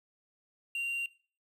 triangle tone with quantisation, 2767 Hz, F7, 17 cents flat, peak -30 dBFS, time 0.75-1.06 s, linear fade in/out 2 ms, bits 10, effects noise-tail reverb RT60 0.4 s tail -19 dB re dry

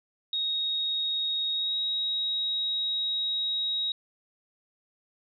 sine tone with pitch glide, 3756 to 3800 Hz, A#7 to A#7, +12 to +33 cents, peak -26 dBFS, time 0.33-3.92 s, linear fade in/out 2 ms, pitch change +21 cents, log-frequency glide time 1.52-1.75 s, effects none

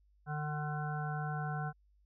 harmonic tone, 150.2 Hz, D3, 39 cents sharp, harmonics 1 / 3 / 5 / 7 / 9 / 10, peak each -36 / -50 / -41 / -49 / -47 / -45 dBFS, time 0.26-1.73 s, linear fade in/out 50 ms, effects added 50 Hz sine -65 dBFS peak until 2.05 s

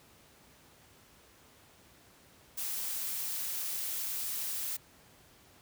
blue noise, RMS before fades -36 dBFS, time 2.57-4.77 s, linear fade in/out 10 ms, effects pink hiss -60 dBFS RMS until 5.61 s + high-pass 60 Hz 12 dB/octave

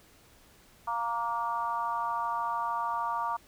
harmonic tone with a mistuned harmonic, 233.1 Hz, A#3, in tune, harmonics 3 / 4 / 5 / 6, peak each -38 / -31 / -33 / -44 dBFS, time 0.87-3.37 s, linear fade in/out 10 ms, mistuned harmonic 6, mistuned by +28 cents, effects pink hiss -59 dBFS RMS until 3.47 s

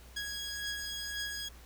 15% pulse beating tone pair, 1656 / 1657.9 Hz, G#6 / G#6, -5 / -3 cents, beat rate 1.9 Hz, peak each -31 / -36 dBFS, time 0.16-1.49 s, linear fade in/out 10 ms, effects added 60 Hz sine -51 dBFS peak until 1.65 s + pink hiss -57 dBFS RMS until 1.65 s

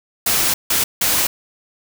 white noise bursts at uneven times, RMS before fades -17 dBFS, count 3, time 0.26-0.54 / 0.7-0.84 / 1.01-1.27 s, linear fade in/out 5 ms, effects none

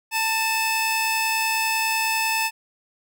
sawtooth tone pair together, 892 / 2606 Hz, A5 / E7, +23 / -20 cents, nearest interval octave + perfect fifth, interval 1857 cents, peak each -20 dBFS, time 0.11-2.51 s, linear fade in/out 50 ms, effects none

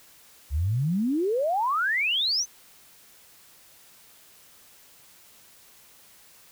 sine exponential sweep, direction up, 66 to 6350 Hz, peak -22 dBFS, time 0.5-2.46 s, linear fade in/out 50 ms, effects white hiss -54 dBFS RMS until 6.51 s

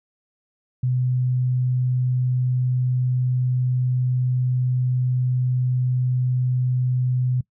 sine tone, 126.3 Hz, B2, 39 cents sharp, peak -18 dBFS, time 0.83-7.41 s, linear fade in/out 5 ms, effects noise-tail reverb RT60 0.1 s tail -22 dB re dry

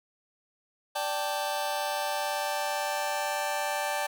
sawtooth chord, D suspended fourth, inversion none, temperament just, 587.3 / 783.1 / 881 Hz, D5 / G5 / A5, 0 / -2 / +2 cents, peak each -29 dBFS, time 0.95-4.07 s, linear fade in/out 10 ms, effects none

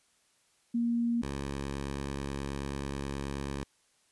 sine / 10% pulse tone pair in turn, 235.2 / 69.34 Hz, A#3 / C#2, +16 / +1 cents, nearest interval octave + major sixth, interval 2115 cents, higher first, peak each -26 dBFS, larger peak neither, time 0.74-1.22 / 1.22-3.64 s, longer second, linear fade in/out 10 ms, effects white hiss -69 dBFS RMS until 4.11 s + resampled to 24000 Hz

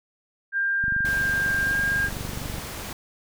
sine tone with pitch glide, 1595 to 1612.6 Hz, G6 to G6, +30 to +49 cents, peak -21 dBFS, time 0.52-2.1 s, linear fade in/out 50 ms, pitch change +19 cents, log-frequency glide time 1.64-1.77 s
click train, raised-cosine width 5 ms, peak -22 dBFS, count 43, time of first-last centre 0.84-2.583 s, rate 24.1 Hz
pink noise, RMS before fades -35 dBFS, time 1.05-2.93 s, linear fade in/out 2 ms
effects none

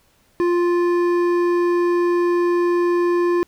sine tone with hard clipping, 349.2 Hz, F4, in tune, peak -17 dBFS, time 0.4-3.43 s, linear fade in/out 0 ms, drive 10 dB, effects pink hiss -59 dBFS RMS until 3.47 s

